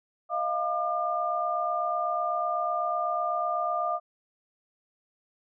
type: tone cluster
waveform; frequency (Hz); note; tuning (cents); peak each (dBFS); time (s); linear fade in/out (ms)
sine; 630 / 698 / 1202; D#5 / F5 / D6; +21 / -1 / +40; -33 / -29 / -29; 0.29-4; 50
effects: none